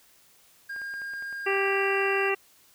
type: tone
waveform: triangle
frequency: 1613 Hz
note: G6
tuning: 49 cents sharp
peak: -31 dBFS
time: 0.69-2.3 s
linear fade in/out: 10 ms
type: clicks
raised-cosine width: 0.5 ms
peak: -34 dBFS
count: 11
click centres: 0.763 / 0.817 / 0.939 / 1.018 / 1.136 / 1.224 / 1.327 / 1.532 / 1.566 / 1.677 / 2.058 s
type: harmonic tone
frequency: 392 Hz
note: G4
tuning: in tune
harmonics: 1 / 2 / 3 / 4 / 5 / 6 / 7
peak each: -26 / -33 / -33 / -39 / -31 / -36 / -30 dBFS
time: 1.46-2.35 s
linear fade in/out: 10 ms
effects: white hiss -59 dBFS RMS until 2.74 s